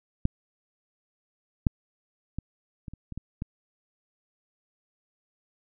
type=clicks; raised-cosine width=5 ms; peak=-10 / -8 / -19 / -25 / -29 / -25 / -22 / -19 dBFS; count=8; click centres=0.254 / 1.668 / 2.386 / 2.882 / 2.936 / 3.123 / 3.176 / 3.421 s; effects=none